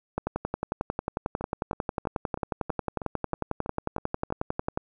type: two click trains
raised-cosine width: 1 ms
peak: -20 / -13 dBFS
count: 10 / 52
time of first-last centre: 1.41-4.304 / 0.18-4.775 s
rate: 3.11 / 11.1 Hz
effects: none